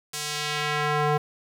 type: tone with band-pass filter sweep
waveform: square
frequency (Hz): 149.3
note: D3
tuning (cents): +29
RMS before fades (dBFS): -26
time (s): 0.13-1.18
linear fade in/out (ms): 10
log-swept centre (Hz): 7800 to 730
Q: 0.84
effects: 8-bit